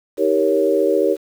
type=chord; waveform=sine; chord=Eb dominant seventh; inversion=none; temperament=equal with one note detuned; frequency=316.7 / 392 / 466.2 / 554.4 Hz; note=Eb4 / G4 / Bb4 / Db5; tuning=+31 / 0 / 0 / 0 cents; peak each=-21 / -18 / -19 / -19 dBFS; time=0.17-1.17 s; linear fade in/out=50 ms; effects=7-bit